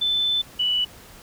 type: tone pair in turn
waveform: sine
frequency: 3520 / 2960 Hz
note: A7 / F#7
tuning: 0 / 0 cents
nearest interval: minor third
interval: 300 cents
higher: first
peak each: -19 dBFS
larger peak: neither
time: 0.01-0.42 / 0.59-0.85 s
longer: first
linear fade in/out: 10 ms
effects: pink hiss -46 dBFS RMS until 1.22 s